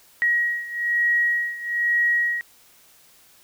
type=beating tone pair; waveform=sine; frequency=1900 / 1901.1 Hz; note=A#6 / A#6; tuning=+33 / +34 cents; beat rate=1.1 Hz; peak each=-21 / -24 dBFS; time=0.22-2.41 s; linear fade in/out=0 ms; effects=white hiss -54 dBFS RMS until 3.43 s